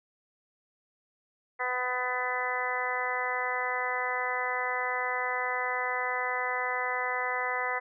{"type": "harmonic tone", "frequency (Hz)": 250.6, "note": "B3", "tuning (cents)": 25, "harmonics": [2, 3, 4, 5, 6, 7, 8], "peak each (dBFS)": [-37, -36, -35, -37, -40, -36, -33], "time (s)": [1.59, 7.8], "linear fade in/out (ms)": 20, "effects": []}